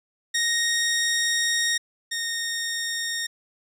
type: tone pair in turn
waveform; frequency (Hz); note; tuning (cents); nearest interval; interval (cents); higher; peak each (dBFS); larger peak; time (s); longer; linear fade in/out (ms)
15% pulse; 1864.7 / 1848.6; A#6 / A#6; 0 / -15; unison; 15; first; -15 / -20; first; 0.34-1.78 / 2.11-3.27; first; 10
effects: resampled to 32000 Hz